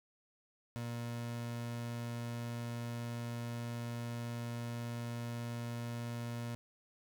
30% pulse tone, 118.3 Hz, A#2, 26 cents sharp, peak -36 dBFS, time 0.76-6.55 s, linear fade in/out 0 ms, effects none

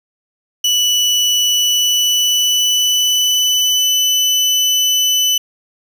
30% pulse tone with pitch glide, 2960 to 3000 Hz, F#7 to F#7, 0 to +23 cents, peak -9 dBFS, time 0.64-5.38 s, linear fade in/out 5 ms, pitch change +23 cents, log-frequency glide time 1.46-3.88 s, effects resampled to 32000 Hz + 7-bit

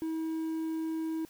triangle tone, 321.2 Hz, E4, 45 cents flat, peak -29 dBFS, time 0.02-1.25 s, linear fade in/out 0 ms, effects white hiss -59 dBFS RMS until 1.29 s

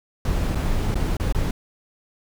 brown noise with dropouts, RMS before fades -22 dBFS, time 0.25-1.51 s, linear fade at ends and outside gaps 2 ms, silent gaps 0.549-0.554 / 0.944-0.955 / 1.169-1.198 / 1.325-1.347 s, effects none

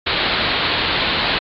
white low-pass noise, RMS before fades -19 dBFS, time 0.06-1.39 s, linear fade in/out 10 ms, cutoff 4400 Hz, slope 96 dB/octave, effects AAC 64 kbps

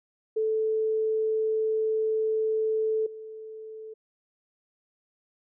sine tone with level steps, 438.1 Hz, A4, 7 cents flat, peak -23 / -38 dBFS, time 0.36-3.94 s, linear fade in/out 10 ms, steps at 3.06 s, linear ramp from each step 5 ms, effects none

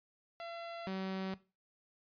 sawtooth tone pair in turn, 678 / 190.26 Hz, E5 / F#3, +49 / +49 cents, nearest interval octave + minor seventh, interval 2200 cents, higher first, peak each -39 / -33 dBFS, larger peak second, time 0.4-0.87 / 0.87-1.34 s, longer neither, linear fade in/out 0 ms, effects noise-tail reverb RT60 0.3 s tail -18 dB re dry + resampled to 11025 Hz

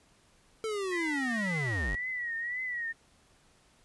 square linear sweep, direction down, 448.8 to 37.84 Hz, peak -32 dBFS, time 0.64-1.95 s, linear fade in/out 0 ms
sine tone with vibrato, 1929 Hz, B6, 41 cents flat, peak -32 dBFS, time 0.91-2.93 s, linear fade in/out 20 ms, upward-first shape triangle, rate 1.9 Hz, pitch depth 110 cents each way
effects pink hiss -64 dBFS RMS until 3.84 s + resampled to 24000 Hz

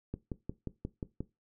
click train, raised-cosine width 3 ms, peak -23 dBFS, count 7, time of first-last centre 0.14-1.206 s, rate 5.63 Hz, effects noise-tail reverb RT60 0.2 s tail -17 dB re dry

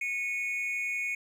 triangle tone pair together, 2197 / 2466 Hz, C#7 / D#7, -16 / -16 cents, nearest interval major second, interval 200 cents, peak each -30 / -32 dBFS, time 0.01-1.15 s, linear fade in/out 5 ms, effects none

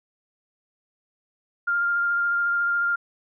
sine tone with vibrato, 1400 Hz, F6, 4 cents sharp, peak -20 dBFS, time 1.67-2.96 s, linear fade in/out 10 ms, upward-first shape sine, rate 14 Hz, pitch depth 11 cents each way, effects none

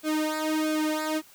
sawtooth tone with flanger, 310 Hz, D#4, 6 cents flat, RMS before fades -27 dBFS, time 0.03-1.22 s, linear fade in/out 50 ms, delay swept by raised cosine 1 to 2.9 ms, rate 1.5 Hz, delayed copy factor -1, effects white hiss -54 dBFS RMS until 1.34 s

